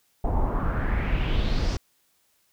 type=noise with low-pass filter sweep; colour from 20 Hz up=brown; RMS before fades=-24 dBFS; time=0.24-1.77 s; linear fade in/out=5 ms; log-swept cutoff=740 to 5800 Hz; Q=3.2; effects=white hiss -67 dBFS RMS until 2.52 s